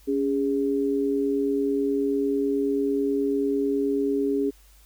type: tone pair together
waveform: sine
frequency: 280 / 409.2 Hz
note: C#4 / G#4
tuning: +18 / -26 cents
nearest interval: perfect fifth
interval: 656 cents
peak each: -24 dBFS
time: 0.07-4.51 s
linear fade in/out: 20 ms
effects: added 50 Hz sine -52 dBFS peak until 4.85 s + white hiss -58 dBFS RMS until 4.85 s